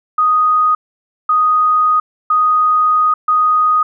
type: tone bursts at uneven times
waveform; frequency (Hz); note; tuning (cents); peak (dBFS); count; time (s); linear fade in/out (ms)
sine; 1244.5; D#6; 0; -9; 4; 0.18-0.75 / 1.29-2 / 2.3-3.14 / 3.28-3.83; 5
effects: none